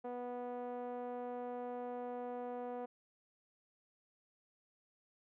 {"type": "tone with low-pass filter", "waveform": "5% pulse", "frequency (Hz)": 245.5, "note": "B3", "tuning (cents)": -10, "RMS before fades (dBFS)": -43, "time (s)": [0.04, 2.86], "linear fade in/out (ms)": 10, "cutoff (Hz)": 610, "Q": 2.4, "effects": []}